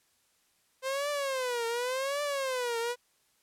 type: tone with vibrato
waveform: sawtooth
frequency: 519 Hz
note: C5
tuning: 14 cents flat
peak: -26 dBFS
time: 0.82-2.96 s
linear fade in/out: 50 ms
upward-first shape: triangle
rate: 0.89 Hz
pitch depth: 220 cents each way
effects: white hiss -70 dBFS RMS until 3.42 s + low-pass 12000 Hz 12 dB/octave